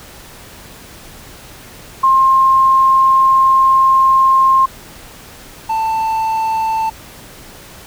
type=tone pair in turn; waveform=sine / triangle; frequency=1062 / 887.9 Hz; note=C6 / A5; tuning=+25 / +15 cents; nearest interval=minor third; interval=310 cents; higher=first; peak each=-7 / -12 dBFS; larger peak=first; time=2.03-4.66 / 5.69-6.9 s; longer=first; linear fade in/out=10 ms; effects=pink hiss -37 dBFS RMS until 7.86 s